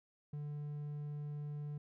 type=tone; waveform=triangle; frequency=147.3 Hz; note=D3; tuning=6 cents sharp; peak=-38 dBFS; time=0.33-1.78 s; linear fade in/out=5 ms; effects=none